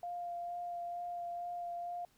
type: tone with vibrato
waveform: sine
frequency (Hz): 698.5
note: F5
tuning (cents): 0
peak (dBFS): -38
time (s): 0.03-2.05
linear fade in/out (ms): 2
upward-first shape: sine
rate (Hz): 2.2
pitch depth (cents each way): 12
effects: pink hiss -70 dBFS RMS until 2.17 s